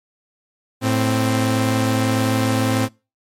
sawtooth tone pair together, 110 / 261.6 Hz, A2 / C4, 0 / 0 cents, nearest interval octave + minor third, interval 1500 cents, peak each -15 dBFS, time 0.81-2.89 s, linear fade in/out 50 ms, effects noise-tail reverb RT60 0.3 s tail -25 dB re dry + MP3 64 kbps

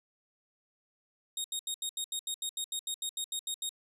20% pulse tone bursts, 3729 Hz, A#7, in tune, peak -27 dBFS, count 16, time 1.37-3.692 s, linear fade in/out 2 ms, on 72 ms, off 78 ms, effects 11-bit

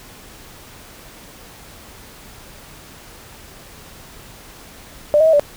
sine tone with pitch steps, 594 / 635 / 644 / 582 Hz, D5 / D#5 / E5 / D5, +20 / +35 / -41 / -16 cents, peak -9 dBFS, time 5.14-5.396 s, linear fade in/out 0 ms, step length 64 ms, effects pink hiss -41 dBFS RMS until 5.56 s

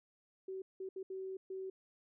sine tone bursts at uneven times, 380 Hz, F#4, 46 cents sharp, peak -40 dBFS, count 5, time 0.48-0.62 / 0.8-0.89 / 0.96-1.03 / 1.1-1.37 / 1.5-1.7 s, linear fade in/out 5 ms, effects none

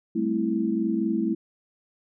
sine chord, A minor seventh, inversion third, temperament equal, 196 / 220 / 261.6 / 329.6 Hz, G3 / A3 / C4 / E4, 0 / 0 / 0 / 0 cents, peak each -30 / -26 / -32 / -26 dBFS, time 0.15-1.35 s, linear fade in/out 10 ms, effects none

